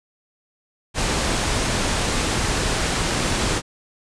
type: low-pass noise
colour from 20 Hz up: pink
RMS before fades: -22 dBFS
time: 0.94-3.62 s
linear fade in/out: 50 ms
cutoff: 9500 Hz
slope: 48 dB/octave
effects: none